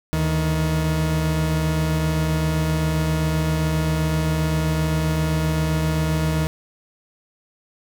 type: tone pair together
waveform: 40% pulse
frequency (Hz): 74.9 / 157.43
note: D2 / D#3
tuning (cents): +35 / +21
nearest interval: octave + minor second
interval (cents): 1286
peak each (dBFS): -24 / -19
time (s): 0.13-6.47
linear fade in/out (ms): 0
effects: none